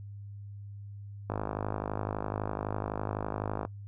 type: click train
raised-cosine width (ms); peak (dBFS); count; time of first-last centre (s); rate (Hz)
1; -18; 123; 1.3-3.651; 51.9
effects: noise-tail reverb RT60 0.1 s tail -21 dB re dry + added 101 Hz sine -41 dBFS peak until 3.87 s

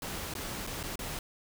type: noise with dropouts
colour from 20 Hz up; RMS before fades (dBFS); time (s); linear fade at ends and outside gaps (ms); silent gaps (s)
pink; -38; 0.02-1.19; 2; 0.339-0.351 / 0.667-0.672 / 0.83-0.836 / 0.957-0.991
effects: none

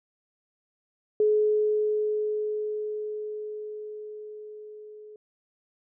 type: tone with level ramp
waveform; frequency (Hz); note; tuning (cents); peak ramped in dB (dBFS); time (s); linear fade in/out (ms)
sine; 424.8; G#4; +39; -18 to -43; 1.2-5.16; 2
effects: none

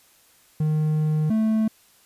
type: tone pair in turn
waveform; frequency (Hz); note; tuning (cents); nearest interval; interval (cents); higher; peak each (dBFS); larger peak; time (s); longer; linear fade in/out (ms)
triangle; 154.1 / 219.3; D#3 / A3; -16 / -6; tritone; 610; second; -17 / -16; second; 0.6-1.3 / 1.3-1.68; first; 5
effects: white hiss -57 dBFS RMS until 2.05 s + resampled to 32000 Hz

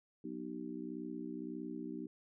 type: harmonic tone with a mistuned harmonic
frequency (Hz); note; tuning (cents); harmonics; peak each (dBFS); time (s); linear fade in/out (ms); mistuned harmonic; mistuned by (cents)
61.74; B1; 0; 3 / 4 / 5 / 6; -49 / -45 / -44 / -49; 0.24-2.07; 5; 6; +63
effects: none

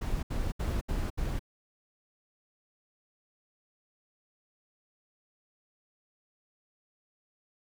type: noise bursts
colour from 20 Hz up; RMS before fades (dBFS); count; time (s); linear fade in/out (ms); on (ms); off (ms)
brown; -31; 5; 0.01-1.394; 10; 220; 71
effects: none

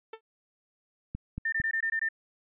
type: tone with exponential decay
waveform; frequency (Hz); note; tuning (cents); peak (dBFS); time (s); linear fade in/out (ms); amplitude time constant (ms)
sawtooth; 445.1; A4; +20; -32; 0.13-0.21; 5; 16
type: clicks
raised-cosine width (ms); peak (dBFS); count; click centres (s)
5; -22; 3; 1.15 / 1.38 / 1.601
type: tone bursts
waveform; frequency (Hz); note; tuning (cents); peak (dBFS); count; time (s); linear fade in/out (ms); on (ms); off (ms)
sine; 1800; A6; +39; -26; 7; 1.45-2.088; 5; 74; 20
effects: resampled to 8000 Hz

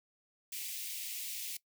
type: high-pass noise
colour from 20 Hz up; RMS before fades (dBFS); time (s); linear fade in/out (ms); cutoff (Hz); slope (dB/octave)
white; -41; 0.52-1.57; 5; 2100; 48
effects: noise-tail reverb RT60 0.1 s tail -19 dB re dry

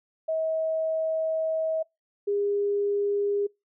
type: tone pair in turn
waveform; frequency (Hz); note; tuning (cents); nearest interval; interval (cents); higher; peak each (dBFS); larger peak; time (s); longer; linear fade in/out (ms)
sine; 640 / 406.1; D#5 / G#4; +49 / -39; minor sixth; 788; first; -24 / -23; second; 0.28-1.83 / 2.27-3.47; first; 10
effects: noise-tail reverb RT60 0.2 s tail -24 dB re dry

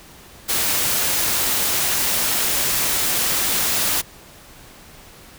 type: noise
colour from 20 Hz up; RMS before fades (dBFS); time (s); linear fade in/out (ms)
white; -20; 0.48-4.02; 20
effects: pink hiss -44 dBFS RMS until 5.38 s

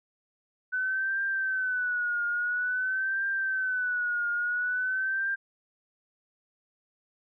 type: tone with vibrato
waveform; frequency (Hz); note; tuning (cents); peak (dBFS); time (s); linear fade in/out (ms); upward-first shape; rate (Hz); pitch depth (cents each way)
sine; 1501; F#6; +24; -26; 0.72-5.36; 20; triangle; 0.49; 100
effects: none

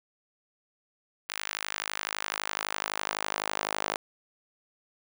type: tone with high-pass filter sweep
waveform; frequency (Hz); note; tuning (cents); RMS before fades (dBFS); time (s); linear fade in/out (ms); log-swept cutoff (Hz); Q
sawtooth; 51.91; G#1; 0; -34; 1.29-3.96; 0; 1800 to 700; 1
effects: none

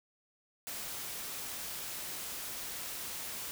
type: noise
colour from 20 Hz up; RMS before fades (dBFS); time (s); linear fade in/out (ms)
white; -41; 0.67-3.51; 0
effects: none

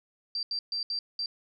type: tone bursts at uneven times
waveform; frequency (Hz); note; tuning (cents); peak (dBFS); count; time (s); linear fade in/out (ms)
sine; 4699; D8; 0; -29; 5; 0.35-0.43 / 0.51-0.59 / 0.72-0.83 / 0.9-0.99 / 1.19-1.26; 2
effects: none

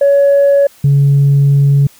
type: tone pair in turn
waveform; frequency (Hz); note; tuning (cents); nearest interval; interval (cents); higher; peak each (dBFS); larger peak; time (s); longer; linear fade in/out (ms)
sine; 562 / 140.58; C#5 / C#3; +24 / +25; 2 octaves; 2399; first; -4; neither; 0.01-0.67 / 0.84-1.87; second; 5
effects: tanh soft clip ceiling -3 dBFS + white hiss -44 dBFS RMS until 1.99 s

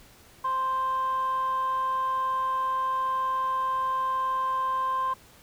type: tone with frequency modulation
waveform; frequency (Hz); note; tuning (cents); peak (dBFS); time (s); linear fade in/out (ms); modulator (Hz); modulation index
sine; 1046.5; C6; 0; -23; 0.44-5.14; 10; 524; 0.24
effects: tanh soft clip ceiling -21 dBFS + pink hiss -54 dBFS RMS until 5.42 s

